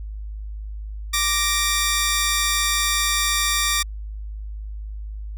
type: tone pair together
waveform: 10% pulse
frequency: 1174.7 / 1864.7 Hz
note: D6 / A#6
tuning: 0 / 0 cents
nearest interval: minor sixth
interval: 800 cents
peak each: -13 dBFS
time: 1.13-3.83 s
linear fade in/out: 10 ms
effects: added 52 Hz sine -29 dBFS peak until 5.37 s